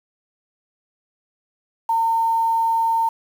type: tone with quantisation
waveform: sine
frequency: 910 Hz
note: A#5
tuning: 42 cents flat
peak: -16 dBFS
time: 1.89-3.09 s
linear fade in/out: 5 ms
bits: 7
effects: none